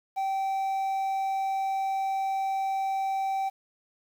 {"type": "tone with quantisation", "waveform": "triangle", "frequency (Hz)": 775, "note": "G5", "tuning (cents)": -20, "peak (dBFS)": -24, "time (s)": [0.16, 3.5], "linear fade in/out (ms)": 20, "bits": 9, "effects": []}